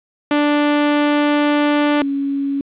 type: tone pair in turn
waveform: sawtooth / sine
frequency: 293.7 / 278.2 Hz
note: D4 / C#4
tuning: 0 / +6 cents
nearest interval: minor second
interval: 94 cents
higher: first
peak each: -9 / -17 dBFS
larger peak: first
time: 0.31-2.02 / 2.02-2.61 s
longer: first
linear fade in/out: 2 ms
effects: resampled to 8000 Hz + 8-bit